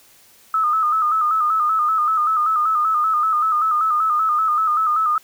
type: tone with vibrato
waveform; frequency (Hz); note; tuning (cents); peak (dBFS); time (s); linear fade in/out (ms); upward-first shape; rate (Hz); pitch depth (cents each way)
sine; 1260; D#6; +21; -15; 0.54-5.18; 2; square; 5.2; 56
effects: white hiss -51 dBFS RMS until 5.23 s